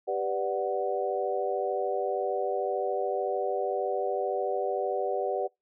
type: chord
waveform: sine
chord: G major seventh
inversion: none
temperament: equal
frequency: 392 / 493.9 / 587.3 / 740 Hz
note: G4 / B4 / D5 / F#5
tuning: 0 / 0 / 0 / 0 cents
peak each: -32 dBFS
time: 0.07-5.48 s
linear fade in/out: 20 ms
effects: noise-tail reverb RT60 0.2 s tail -26 dB re dry